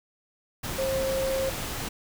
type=tone in noise; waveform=sine; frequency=533 Hz; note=C5; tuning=32 cents sharp; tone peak=-25 dBFS; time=0.78-1.5 s; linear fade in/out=10 ms; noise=pink; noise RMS=-33 dBFS; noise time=0.63-1.89 s; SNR=+5 dB; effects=none